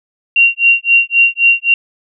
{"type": "tone with tremolo", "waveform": "sine", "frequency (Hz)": 2758, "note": "F7", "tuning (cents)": -22, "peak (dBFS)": -4, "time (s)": [0.36, 1.74], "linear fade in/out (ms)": 2, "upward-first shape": "sine", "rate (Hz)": 3.8, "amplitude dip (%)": 100, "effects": []}